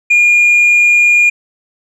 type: tone with tanh clipping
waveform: triangle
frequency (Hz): 2423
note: D#7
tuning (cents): -47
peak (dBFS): -6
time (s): 0.1-1.3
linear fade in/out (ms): 10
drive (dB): 6
effects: none